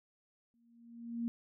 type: tone with exponential growth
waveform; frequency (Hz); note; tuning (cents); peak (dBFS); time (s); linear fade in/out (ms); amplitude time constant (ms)
sine; 233.9; A#3; +6; -31; 0.54-1.28; 0; 160
effects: none